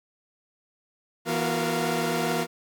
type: tone cluster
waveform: sawtooth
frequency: 166.3 / 242.2 / 364.5 / 464.9 / 691 Hz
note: E3 / B3 / F#4 / A#4 / F5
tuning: +16 / -34 / -26 / -5 / -19 cents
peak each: -27 dBFS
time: 1.25-2.47 s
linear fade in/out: 50 ms
effects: none